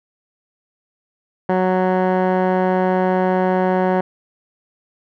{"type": "tone with low-pass filter", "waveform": "15% pulse", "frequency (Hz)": 185, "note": "F#3", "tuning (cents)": 0, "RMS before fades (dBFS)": -17, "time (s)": [1.49, 4.01], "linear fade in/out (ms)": 5, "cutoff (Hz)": 1200, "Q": 1.9, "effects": []}